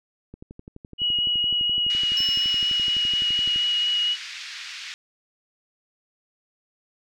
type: click train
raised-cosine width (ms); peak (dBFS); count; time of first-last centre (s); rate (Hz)
3; -27; 39; 0.34-3.56; 11.8
type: tone with vibrato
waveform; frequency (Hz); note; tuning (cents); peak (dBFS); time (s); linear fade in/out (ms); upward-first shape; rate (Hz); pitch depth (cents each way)
sine; 2907; F#7; -31; -20; 0.98-4.17; 50; triangle; 4.2; 12
type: band-pass noise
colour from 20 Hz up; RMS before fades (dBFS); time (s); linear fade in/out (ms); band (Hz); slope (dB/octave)
pink; -37; 1.9-4.94; 0; 1800 to 5500; 24
type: tone with exponential decay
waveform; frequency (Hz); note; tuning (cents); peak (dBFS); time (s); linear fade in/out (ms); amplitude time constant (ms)
triangle; 5300; E8; +9; -23; 2.17-3.74; 1; 340
effects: none